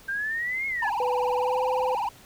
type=exponential two-way sweep; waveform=sine; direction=up then down; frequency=1568 to 2185 to 1646 Hz; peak=-26 dBFS; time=0.08-0.9 s; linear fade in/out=10 ms; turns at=0.67 s
type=tone with vibrato; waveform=triangle; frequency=880 Hz; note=A5; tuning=in tune; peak=-23 dBFS; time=0.82-2.09 s; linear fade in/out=5 ms; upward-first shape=triangle; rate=20 Hz; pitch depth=230 cents each way
type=tone with pitch glide; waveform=sine; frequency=496.2 to 508.1 Hz; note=B4 to B4; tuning=+8 to +49 cents; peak=-25 dBFS; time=1-1.95 s; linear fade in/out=2 ms; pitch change=+41 cents; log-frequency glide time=1.36-1.62 s
effects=pink hiss -51 dBFS RMS until 2.25 s